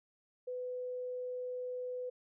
sine tone, 500 Hz, B4, 21 cents sharp, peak -37 dBFS, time 0.47-2.1 s, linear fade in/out 10 ms, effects none

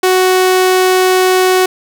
sawtooth tone, 370.9 Hz, F#4, 4 cents sharp, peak -4 dBFS, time 0.03-1.66 s, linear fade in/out 5 ms, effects none

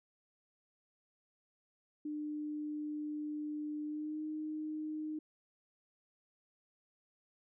sine tone with pitch glide, 300 to 308.1 Hz, D4 to D#4, +37 to -17 cents, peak -37 dBFS, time 2.05-5.19 s, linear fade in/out 5 ms, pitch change +46 cents, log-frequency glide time 3.85-4.22 s, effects none

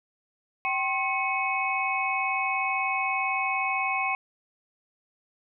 sine tone cluster, 771 / 1068 / 2211 / 2544 Hz, G5 / C6 / C#7 / D#7, -29 / +35 / -5 / +38 cents, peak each -30 dBFS, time 0.65-4.15 s, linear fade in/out 0 ms, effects none

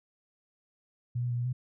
sine tone with pitch steps, 121.2 / 122.6 / 120.5 / 121.3 / 126.3 Hz, B2 / B2 / B2 / B2 / B2, -32 / -12 / -42 / -31 / +39 cents, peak -28 dBFS, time 1.15-1.53 s, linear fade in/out 10 ms, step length 76 ms, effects none

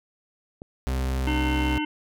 click, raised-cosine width 2 ms, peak -25 dBFS, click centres 0.619 s
40% pulse tone with pitch glide, 65.2 to 66 Hz, C2 to C2, -5 to +16 cents, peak -23 dBFS, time 0.87-1.78 s, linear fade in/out 0 ms, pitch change +21 cents, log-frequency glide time 1.23-1.53 s
harmonic tone, 302.8 Hz, D#4, 47 cents flat, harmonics 1 / 3 / 5 / 7 / 9 / 10, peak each -26 / -32 / -38 / -35 / -36 / -37 dBFS, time 1.27-1.85 s, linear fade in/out 5 ms
effects none

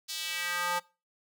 square tone with high-pass filter sweep, 176.2 Hz, F3, 16 cents sharp, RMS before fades -33 dBFS, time 0.08-0.8 s, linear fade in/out 20 ms, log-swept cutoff 4500 to 830 Hz, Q 1.8, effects noise-tail reverb RT60 0.3 s tail -22 dB re dry

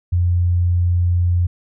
sine tone, 88 Hz, F2, 14 cents sharp, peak -13 dBFS, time 0.12-1.47 s, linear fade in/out 10 ms, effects none

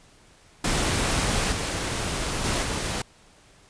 pink noise with level steps, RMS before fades -24 / -28 / -25 / -28 dBFS, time 0.64-3.02 s, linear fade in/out 5 ms, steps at 1.52 / 2.44 / 2.63 s, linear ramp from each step 2 ms, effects pink hiss -55 dBFS RMS until 3.69 s + resampled to 22050 Hz

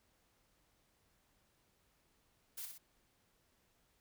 blue noise with echo, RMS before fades -45 dBFS, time 2.57-2.66 s, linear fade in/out 10 ms, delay 61 ms, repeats 2, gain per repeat -5 dB, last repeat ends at 2.782 s, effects pink hiss -75 dBFS RMS until 4 s

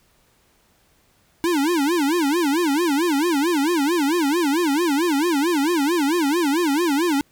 square tone with vibrato, 312.3 Hz, D#4, 7 cents sharp, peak -18 dBFS, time 1.44-7.21 s, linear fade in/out 0 ms, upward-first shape sine, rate 4.5 Hz, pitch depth 230 cents each way, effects pink hiss -60 dBFS RMS until 7.31 s

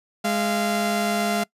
sawtooth tone pair together, 207.7 / 689.4 Hz, G#3 / F5, 0 / -23 cents, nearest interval octave + major sixth, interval 2077 cents, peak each -20 dBFS, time 0.24-1.44 s, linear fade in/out 10 ms, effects noise-tail reverb RT60 0.1 s tail -23 dB re dry + resampled to 32000 Hz

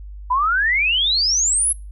sine exponential sweep, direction up, 967 to 11175 Hz, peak -15 dBFS, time 0.3-1.73 s, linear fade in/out 10 ms, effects noise-tail reverb RT60 0.3 s tail -23 dB re dry + added 50 Hz sine -32 dBFS peak until 1.91 s

